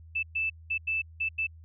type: tone bursts at uneven times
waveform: sine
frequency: 2638 Hz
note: E7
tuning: 1 cent sharp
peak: -26 dBFS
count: 6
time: 0.15-0.23 / 0.35-0.5 / 0.7-0.78 / 0.87-1.02 / 1.2-1.29 / 1.38-1.47 s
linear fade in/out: 10 ms
effects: added 81 Hz sine -47 dBFS peak until 1.64 s